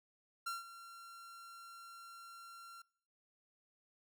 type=tone with ADSR envelope; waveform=45% pulse; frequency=1370 Hz; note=F6; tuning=34 cents flat; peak=-37 dBFS; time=0.46-2.82 s; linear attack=10 ms; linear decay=160 ms; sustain=-15 dB; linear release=5 ms; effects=noise-tail reverb RT60 0.8 s tail -26 dB re dry